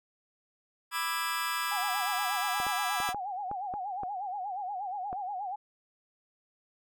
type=chord; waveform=sawtooth; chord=E dominant seventh; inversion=second; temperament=just; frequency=988.9 / 1186.7 / 1318.5 / 1648.1 Hz; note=B5 / D6 / E6 / G#6; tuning=+2 / +18 / 0 / -14 cents; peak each=-32 dBFS; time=0.91-3.14 s; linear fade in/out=50 ms
type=tone with vibrato; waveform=sine; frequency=777 Hz; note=G5; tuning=16 cents flat; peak=-33 dBFS; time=1.71-5.56 s; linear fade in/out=10 ms; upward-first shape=sine; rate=8.4 Hz; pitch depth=130 cents each way
type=clicks; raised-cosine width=1 ms; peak=-25 dBFS; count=9; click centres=2.601 / 2.667 / 3.002 / 3.09 / 3.146 / 3.514 / 3.739 / 4.034 / 5.129 s
effects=none